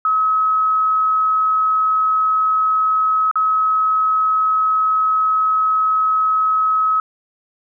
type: tone with dropouts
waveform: sine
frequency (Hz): 1281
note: E6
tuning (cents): -50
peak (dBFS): -13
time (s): 0.05-7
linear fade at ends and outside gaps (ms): 2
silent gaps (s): 3.313-3.356
effects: none